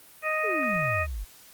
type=harmonic tone; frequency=622.3 Hz; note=D#5; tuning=in tune; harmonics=1 / 2 / 3 / 4; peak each=-30 / -30 / -30 / -30 dBFS; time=0.22-1.07 s; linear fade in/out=50 ms
type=exponential sweep; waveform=sine; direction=down; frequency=470 to 43.65 Hz; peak=-30 dBFS; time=0.43-1.25 s; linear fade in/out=20 ms
effects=white hiss -52 dBFS RMS until 1.53 s + Opus 32 kbps